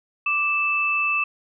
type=tone pair together; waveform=sine; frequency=1174.6 / 2637 Hz; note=D6 / E7; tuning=0 / 0 cents; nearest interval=octave + major second; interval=1400 cents; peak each=-26 / -20 dBFS; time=0.26-1.24 s; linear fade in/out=5 ms; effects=none

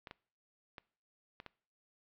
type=clicks; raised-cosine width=0.3 ms; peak=-30 dBFS; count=5; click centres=0.072 / 0.111 / 0.782 / 1.401 / 1.463 s; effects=noise-tail reverb RT60 0.5 s tail -23 dB re dry + low-pass 5000 Hz 12 dB/octave

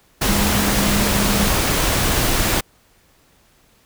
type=tone in noise; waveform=sine; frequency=203.8 Hz; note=G#3; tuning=32 cents flat; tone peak=-21 dBFS; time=0.28-1.48 s; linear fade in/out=10 ms; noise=pink; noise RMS=-18 dBFS; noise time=0.21-2.61 s; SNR=-6 dB; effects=pink hiss -56 dBFS RMS until 3.85 s

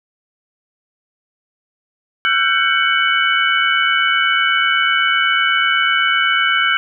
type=tone cluster; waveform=sine; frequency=1346 / 1494 / 1574 / 2234 / 2987 Hz; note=E6 / F#6 / G6 / C#7 / F#7; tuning=+36 / +16 / +7 / +13 / +16 cents; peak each=-19 dBFS; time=2.25-6.77 s; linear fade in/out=0 ms; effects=none

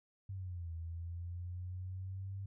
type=exponential two-way sweep; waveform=sine; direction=down then up; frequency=98.4 to 82.1 to 98.4 Hz; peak=-40 dBFS; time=0.29-2.46 s; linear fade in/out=5 ms; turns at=0.73 s; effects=none

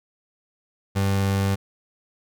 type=tone; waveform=30% pulse; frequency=98 Hz; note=G2; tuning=in tune; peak=-17 dBFS; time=0.95-1.56 s; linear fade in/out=20 ms; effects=none

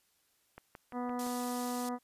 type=click train; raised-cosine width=0.5 ms; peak=-32 dBFS; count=5; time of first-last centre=0.58-1.266 s; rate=5.83 Hz
type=harmonic tone; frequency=245.9 Hz; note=B3; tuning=7 cents flat; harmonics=1 / 2 / 3 / 4 / 5 / 6 / 7 / 8; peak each=-36 / -42 / -41 / -44 / -46 / -58 / -58 / -57 dBFS; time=0.92-1.99 s; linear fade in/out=50 ms
type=band-pass noise; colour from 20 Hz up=white; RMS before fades=-46 dBFS; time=1.19-1.89 s; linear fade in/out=2 ms; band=3900 to 11000 Hz; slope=12 dB/octave
effects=white hiss -73 dBFS RMS until 2.03 s + resampled to 32000 Hz

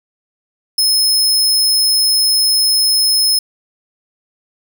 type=tone; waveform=sawtooth; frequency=5180 Hz; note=E8; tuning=31 cents flat; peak=-8 dBFS; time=0.78-3.39 s; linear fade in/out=5 ms; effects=none

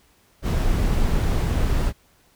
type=noise; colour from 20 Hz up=brown; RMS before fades=-20 dBFS; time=0.42-1.93 s; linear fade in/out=50 ms; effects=pink hiss -59 dBFS RMS until 2.35 s

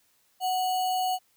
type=tone with sample-and-hold; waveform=sine; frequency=741 Hz; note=F#5; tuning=2 cents sharp; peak=-24 dBFS; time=0.4-1.19 s; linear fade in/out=50 ms; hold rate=3675 Hz; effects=white hiss -67 dBFS RMS until 1.36 s

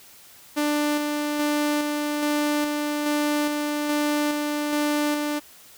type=tone with tremolo; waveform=sawtooth; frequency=295.9 Hz; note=D4; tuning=13 cents sharp; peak=-17 dBFS; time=0.56-5.4 s; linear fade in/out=20 ms; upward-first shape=square; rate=1.2 Hz; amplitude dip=30%; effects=white hiss -49 dBFS RMS until 5.77 s

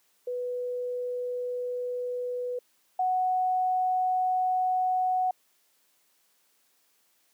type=tone pair in turn; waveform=sine; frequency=493.9 / 740 Hz; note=B4 / F#5; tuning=0 / 0 cents; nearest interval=perfect fifth; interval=700 cents; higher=second; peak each=-29 / -23 dBFS; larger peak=second; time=0.27-2.59 / 2.99-5.31 s; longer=neither; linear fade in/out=5 ms; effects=white hiss -68 dBFS RMS until 7.33 s + high-pass 200 Hz 12 dB/octave

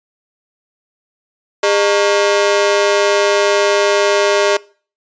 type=ring-modulated tone; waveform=sawtooth; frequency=507 Hz; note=B4; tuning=45 cents sharp; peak=-4 dBFS; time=1.63-4.57 s; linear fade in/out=5 ms; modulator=101 Hz; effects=noise-tail reverb RT60 0.4 s tail -22 dB re dry + resampled to 16000 Hz

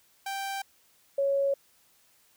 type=tone pair in turn; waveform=sawtooth / sine; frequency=784 / 554.4 Hz; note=G5 / C#5; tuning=0 / 0 cents; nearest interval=tritone; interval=600 cents; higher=first; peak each=-28 / -23 dBFS; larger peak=second; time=0.26-0.62 / 1.18-1.54 s; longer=neither; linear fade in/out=5 ms; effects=white hiss -64 dBFS RMS until 2.36 s

